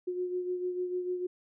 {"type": "beating tone pair", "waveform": "sine", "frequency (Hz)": [360.8, 367.5], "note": ["F#4", "F#4"], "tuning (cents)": [-44, -12], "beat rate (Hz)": 6.7, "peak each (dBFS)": [-31, -40], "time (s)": [0.07, 1.27], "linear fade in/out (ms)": 10, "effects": []}